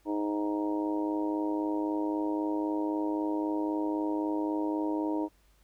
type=harmonic tone; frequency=103.83 Hz; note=G#2; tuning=in tune; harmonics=3 / 4 / 5 / 6 / 7 / 8 / 9; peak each=-29 / -39 / -40 / -40 / -46 / -48 / -38 dBFS; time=0.05-5.29 s; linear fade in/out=50 ms; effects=added 50 Hz sine -63 dBFS peak until 5.63 s + pink hiss -68 dBFS RMS until 5.63 s